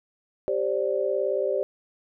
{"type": "chord", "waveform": "sine", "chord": "G suspended fourth", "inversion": "none", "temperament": "equal with one note detuned", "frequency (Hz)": [392, 529, 587.3], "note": ["G4", "C5", "D5"], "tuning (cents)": [0, 19, 0], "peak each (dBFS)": -27, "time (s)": [0.48, 1.63], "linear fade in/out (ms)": 0, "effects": []}